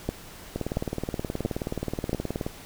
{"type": "two click trains", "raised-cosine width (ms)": 2, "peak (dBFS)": [-15, -12], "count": [37, 4], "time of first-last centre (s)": [[0.56, 2.465], [0.09, 2.131]], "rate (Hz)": [18.9, 1.47], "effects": ["pink hiss -45 dBFS RMS until 2.65 s"]}